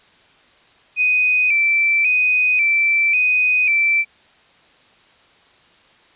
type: tone with vibrato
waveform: sine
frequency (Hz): 2414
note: D7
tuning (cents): +47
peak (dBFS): -13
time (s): 0.96-4.05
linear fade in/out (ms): 50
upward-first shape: square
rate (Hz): 0.92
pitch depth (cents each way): 58
effects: white hiss -52 dBFS RMS until 6.15 s + resampled to 8000 Hz